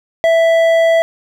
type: tone with hard clipping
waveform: sine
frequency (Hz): 660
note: E5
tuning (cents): +2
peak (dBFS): -10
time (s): 0.24-1.02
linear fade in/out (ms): 0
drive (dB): 8
effects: none